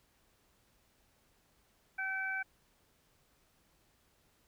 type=harmonic tone; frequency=768 Hz; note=G5; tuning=36 cents flat; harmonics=1 / 2 / 3; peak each=-44 / -35 / -41 dBFS; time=1.98-2.43 s; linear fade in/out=10 ms; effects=pink hiss -71 dBFS RMS until 4.47 s